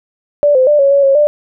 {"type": "tone with pitch steps", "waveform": "sine", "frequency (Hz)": [583, 516, 592, 554, 561, 546, 593], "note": ["D5", "C5", "D5", "C#5", "C#5", "C#5", "D5"], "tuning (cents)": [-13, -24, 14, -1, 21, -26, 17], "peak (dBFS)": -6, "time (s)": [0.43, 1.27], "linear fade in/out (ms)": 0, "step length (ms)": 120, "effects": []}